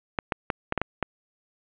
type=clicks; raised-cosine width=0.5 ms; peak=-9 dBFS; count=7; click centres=0.188 / 0.322 / 0.502 / 0.724 / 0.777 / 0.816 / 1.027 s; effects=resampled to 8000 Hz + 8-bit